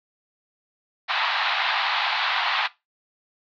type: band-pass noise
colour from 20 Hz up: pink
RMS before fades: -24 dBFS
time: 1.08-2.68 s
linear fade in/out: 20 ms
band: 750 to 4200 Hz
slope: 48 dB/octave
effects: noise-tail reverb RT60 0.2 s tail -17 dB re dry